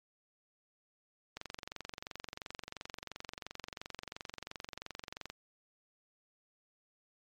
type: click train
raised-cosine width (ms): 0.2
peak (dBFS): -24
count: 91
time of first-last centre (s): 1.37-5.3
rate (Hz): 22.9
effects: MP3 96 kbps